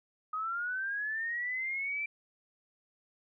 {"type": "linear sweep", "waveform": "sine", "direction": "up", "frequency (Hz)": [1244.5, 2349], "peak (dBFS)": -32, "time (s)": [0.33, 2.06], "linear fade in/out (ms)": 5, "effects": []}